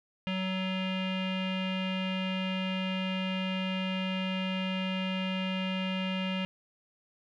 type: tone with low-pass filter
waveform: square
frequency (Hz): 187.7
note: F#3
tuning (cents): +25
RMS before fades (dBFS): -32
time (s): 0.27-6.45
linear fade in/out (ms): 0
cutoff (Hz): 2800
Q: 6
effects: none